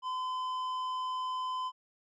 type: tone with tanh clipping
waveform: sine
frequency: 1020 Hz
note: C6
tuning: 44 cents flat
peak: -34 dBFS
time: 0.02-1.72 s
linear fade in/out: 50 ms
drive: 9 dB
effects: none